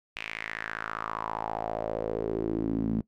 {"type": "tone with band-pass filter sweep", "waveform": "sawtooth", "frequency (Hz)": 55, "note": "A1", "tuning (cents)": 0, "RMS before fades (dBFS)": -32, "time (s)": [0.16, 3.01], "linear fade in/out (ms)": 5, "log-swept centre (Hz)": [2600, 220], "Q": 4.3, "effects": ["noise-tail reverb RT60 0.1 s tail -20 dB re dry"]}